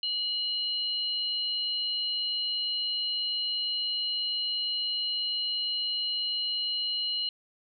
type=tone pair together; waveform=sine; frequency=2925 / 4147 Hz; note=F#7 / C8; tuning=-21 / -16 cents; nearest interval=tritone; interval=605 cents; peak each=-30 / -31 dBFS; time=0.03-7.29 s; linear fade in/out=2 ms; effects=none